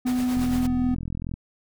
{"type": "tone", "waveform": "triangle", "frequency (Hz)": 250.2, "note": "B3", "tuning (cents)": 23, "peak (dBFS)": -19, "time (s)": [0.05, 0.95], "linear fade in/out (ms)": 10}
{"type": "noise with tremolo", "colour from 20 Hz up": "pink", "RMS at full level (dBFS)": -35, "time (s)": [0.06, 0.67], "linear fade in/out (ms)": 10, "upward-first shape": "sine", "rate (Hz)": 8.7, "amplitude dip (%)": 50}
{"type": "click train", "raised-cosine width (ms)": 5, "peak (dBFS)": -19, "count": 42, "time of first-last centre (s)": [0.37, 1.339], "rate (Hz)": 42.3}
{"effects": []}